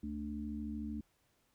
harmonic tone, 73.42 Hz, D2, in tune, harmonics 1 / 3 / 4, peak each -45 / -40 / -44 dBFS, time 0.03-1.01 s, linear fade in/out 5 ms, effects pink hiss -75 dBFS RMS until 1.54 s

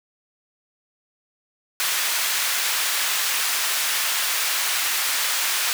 pink high-pass noise, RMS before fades -23 dBFS, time 1.8-5.73 s, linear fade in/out 0 ms, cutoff 1500 Hz, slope 12 dB/octave, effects none

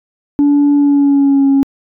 sine tone with pitch glide, 287.8 to 274.5 Hz, D4 to C#4, -35 to -17 cents, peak -5 dBFS, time 0.39-1.63 s, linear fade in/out 0 ms, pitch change -82 cents, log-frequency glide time 0.75-1.47 s, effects tanh soft clip ceiling -5 dBFS

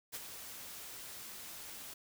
white noise with ADSR envelope, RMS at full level -41 dBFS, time 0.12-1.94 s, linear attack 28 ms, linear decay 37 ms, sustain -7 dB, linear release 8 ms, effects none

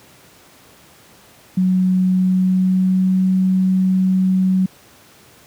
sine tone with pitch glide, 185 to 187.15 Hz, F#3 to F#3, 0 to +20 cents, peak -12 dBFS, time 1.57-4.66 s, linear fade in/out 5 ms, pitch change +20 cents, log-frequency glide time 2.12-3.24 s, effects pink hiss -47 dBFS RMS until 5.46 s + high-pass 100 Hz 12 dB/octave

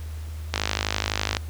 click train, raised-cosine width 0.2 ms, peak -5 dBFS, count 44, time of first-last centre 0.54-1.369 s, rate 51.9 Hz, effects added 78 Hz sine -31 dBFS peak until 1.49 s + pink hiss -48 dBFS RMS until 1.49 s

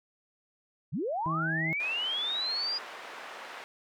sine linear sweep, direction up, 105.4 to 4932 Hz, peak -29 dBFS, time 0.92-2.79 s, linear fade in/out 20 ms
harmonic tone, 161.2 Hz, E3, 38 cents flat, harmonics 1 / 2 / 4 / 5, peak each -32 / -38 / -44 / -46 dBFS, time 1.26-1.73 s, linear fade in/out 0 ms
white band-pass noise, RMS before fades -44 dBFS, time 1.8-3.64 s, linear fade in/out 0 ms, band 510 to 1800 Hz, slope 12 dB/octave
effects none

